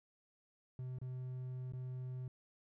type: tone with dropouts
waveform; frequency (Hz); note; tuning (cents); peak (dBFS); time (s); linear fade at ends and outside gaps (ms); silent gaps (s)
triangle; 127.6; C3; -43; -39; 0.79-2.28; 2; 0.986-1.015 / 1.722-1.734
effects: none